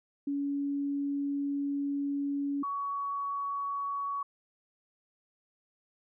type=tone pair in turn; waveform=sine; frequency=282.4 / 1123.7 Hz; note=C#4 / C#6; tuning=+32 / +23 cents; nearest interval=2 octaves; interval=2391 cents; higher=second; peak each=-29 / -31 dBFS; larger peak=first; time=0.27-2.63 / 2.63-4.23 s; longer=first; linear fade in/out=5 ms; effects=none